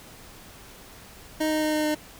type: tone with pitch steps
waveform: 25% pulse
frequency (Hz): 311.1 / 309.3 / 307.5 / 305.8 / 304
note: D#4 / D#4 / D#4 / D#4 / D#4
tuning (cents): 0 / -10 / -20 / -30 / -40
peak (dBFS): -19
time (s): 1.4-1.95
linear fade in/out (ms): 10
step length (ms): 110
effects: pink hiss -47 dBFS RMS until 2.19 s